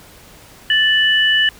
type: tone pair together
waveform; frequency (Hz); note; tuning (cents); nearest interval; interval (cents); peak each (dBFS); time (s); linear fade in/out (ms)
sine; 1756.6 / 2960; A6 / F#7; -3 / 0; major sixth; 903; -14; 0.7-1.49; 2
effects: pink hiss -43 dBFS RMS until 1.59 s